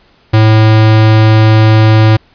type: tone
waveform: square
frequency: 109.4 Hz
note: A2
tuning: 9 cents flat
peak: -4 dBFS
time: 0.33-2.17 s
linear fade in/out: 10 ms
effects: pink hiss -48 dBFS RMS until 2.34 s + resampled to 11025 Hz